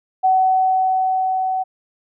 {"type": "tone with level ramp", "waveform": "sine", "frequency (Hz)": 753, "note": "F#5", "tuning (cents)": 30, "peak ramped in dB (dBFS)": [-11, -18], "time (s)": [0.23, 1.64], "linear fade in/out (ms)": 20, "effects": []}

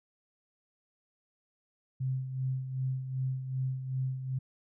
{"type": "tone with tremolo", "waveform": "sine", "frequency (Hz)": 130.81, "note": "C3", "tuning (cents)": 0, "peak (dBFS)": -28, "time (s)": [2, 4.39], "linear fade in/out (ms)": 10, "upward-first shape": "sine", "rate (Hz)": 2.6, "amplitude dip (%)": 60, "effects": []}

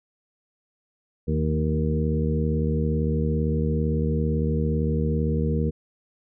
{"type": "harmonic tone with a mistuned harmonic", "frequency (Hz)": 77.78, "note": "D#2", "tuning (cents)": 0, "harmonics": [1, 2, 3, 4, 5, 6], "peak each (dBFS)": [-25, -25, -28, -35, -34, -30], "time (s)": [1.27, 5.71], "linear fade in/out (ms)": 20, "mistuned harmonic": 3, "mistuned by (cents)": -38, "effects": []}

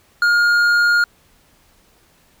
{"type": "tone with hard clipping", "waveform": "sine", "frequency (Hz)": 1420, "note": "F6", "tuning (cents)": 28, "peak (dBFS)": -13, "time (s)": [0.22, 1.04], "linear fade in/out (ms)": 2, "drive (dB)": 6, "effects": ["pink hiss -55 dBFS RMS until 2.4 s"]}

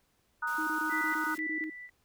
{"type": "chord", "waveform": "sine", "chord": "D# minor", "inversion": "second", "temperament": "equal", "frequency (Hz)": [932.3, 1244.5, 1480], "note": ["A#5", "D#6", "F#6"], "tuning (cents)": [0, 0, 0], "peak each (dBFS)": [-37, -35, -32], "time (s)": [0.42, 1.35], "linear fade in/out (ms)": 10}
{"type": "noise", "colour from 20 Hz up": "white", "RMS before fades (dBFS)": -49, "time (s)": [0.47, 1.38], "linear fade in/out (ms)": 5}
{"type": "tone bursts", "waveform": "sine", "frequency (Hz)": 313.3, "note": "D#4", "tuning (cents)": 12, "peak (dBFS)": -35, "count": 10, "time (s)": [0.58, 1.699], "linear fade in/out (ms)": 5, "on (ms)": 93, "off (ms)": 21}
{"type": "tone with tremolo", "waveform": "sine", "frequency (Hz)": 1975.5, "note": "B6", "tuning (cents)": 0, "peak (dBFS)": -32, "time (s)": [0.89, 1.9], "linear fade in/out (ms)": 50, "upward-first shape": "square", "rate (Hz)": 2, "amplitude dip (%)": 70}
{"effects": ["pink hiss -72 dBFS RMS until 2.04 s"]}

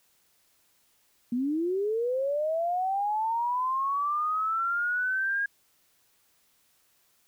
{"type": "linear sweep", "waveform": "sine", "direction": "up", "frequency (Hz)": [233.1, 1638], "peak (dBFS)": -25, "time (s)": [1.32, 5.46], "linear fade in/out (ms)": 5, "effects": ["white hiss -67 dBFS RMS until 7.27 s"]}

